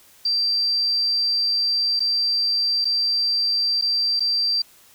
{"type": "tone with dropouts", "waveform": "sine", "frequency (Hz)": 4699, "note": "D8", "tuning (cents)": 0, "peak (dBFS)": -18, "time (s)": [0.25, 4.62], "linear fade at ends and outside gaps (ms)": 5, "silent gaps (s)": [[1.995, 2.003], [2.846, 2.852], [3.813, 3.821], [4.196, 4.204]], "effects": ["white hiss -52 dBFS RMS until 4.94 s"]}